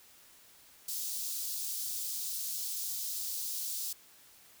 white high-pass noise, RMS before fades -37 dBFS, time 0.88-3.93 s, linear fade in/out 5 ms, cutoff 4100 Hz, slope 24 dB/octave, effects white hiss -59 dBFS RMS until 4.6 s

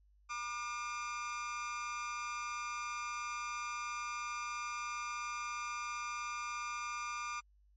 30% pulse tone with amplitude modulation, 1200 Hz, D6, 37 cents sharp, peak -32 dBFS, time 0.29-7.41 s, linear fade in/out 20 ms, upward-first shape sine, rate 237 Hz, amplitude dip 75%, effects added 50 Hz sine -64 dBFS peak until 7.76 s + MP3 32 kbps

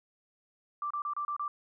sine tone bursts, 1174.7 Hz, D6, in tune, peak -31 dBFS, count 6, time 0.82-1.48 s, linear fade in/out 2 ms, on 85 ms, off 30 ms, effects none

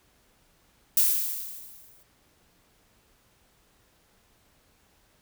violet noise with exponential decay, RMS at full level -19 dBFS, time 0.97-2.03 s, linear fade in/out 2 ms, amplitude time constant 230 ms, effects pink hiss -64 dBFS RMS until 5.21 s

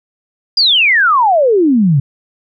sine exponential sweep, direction down, 4976 to 130.6 Hz, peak -7 dBFS, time 0.57-2 s, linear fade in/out 5 ms, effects none

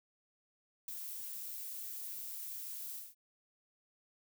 violet noise with ADSR envelope, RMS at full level -39 dBFS, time 0.88-3.15 s, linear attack 3 ms, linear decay 7 ms, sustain -5 dB, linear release 200 ms, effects none

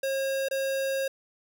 square tone with dropouts, 540 Hz, C#5, 45 cents flat, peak -27 dBFS, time 0.03-1.08 s, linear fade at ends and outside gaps 5 ms, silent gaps 0.486-0.51 s, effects none

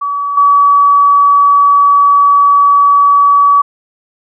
sine tone with level steps, 1140 Hz, C#6, 48 cents sharp, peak -13 / -4 dBFS, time 0.01-3.62 s, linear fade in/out 10 ms, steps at 0.37 s, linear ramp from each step 5 ms, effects none

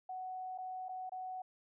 sine tone with dropouts, 744 Hz, F#5, 9 cents sharp, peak -40 dBFS, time 0.09-1.42 s, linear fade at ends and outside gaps 5 ms, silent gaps 0.578-0.584 / 0.885-0.891 / 1.095-1.119 s, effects none

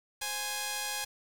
5% pulse tone pair together, 523.2 / 830.6 Hz, C5 / G#5, 0 / 0 cents, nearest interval minor sixth, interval 800 cents, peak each -30 / -22 dBFS, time 0.21-1.05 s, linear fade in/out 10 ms, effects 8-bit

